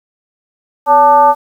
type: tone with frequency modulation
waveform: sine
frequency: 880 Hz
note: A5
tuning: in tune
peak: -4 dBFS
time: 0.86-1.35 s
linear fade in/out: 50 ms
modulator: 312 Hz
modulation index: 0.77
effects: 7-bit